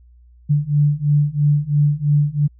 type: beating tone pair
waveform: sine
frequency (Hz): 145.1 / 148.1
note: D3 / D3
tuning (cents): -21 / +15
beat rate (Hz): 3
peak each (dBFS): -17 / -16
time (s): 0.49-2.48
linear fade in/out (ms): 20
effects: added 60 Hz sine -45 dBFS peak until 2.59 s